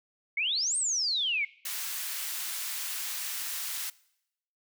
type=exponential two-way sweep; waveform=sine; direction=up then down; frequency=2135 to 8720 to 2135 Hz; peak=-26 dBFS; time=0.37-1.45 s; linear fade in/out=5 ms; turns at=0.77 s
type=high-pass noise; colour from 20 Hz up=white; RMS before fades=-35 dBFS; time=1.65-3.9 s; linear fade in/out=5 ms; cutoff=1300 Hz; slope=12 dB/octave
effects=noise-tail reverb RT60 0.8 s tail -22 dB re dry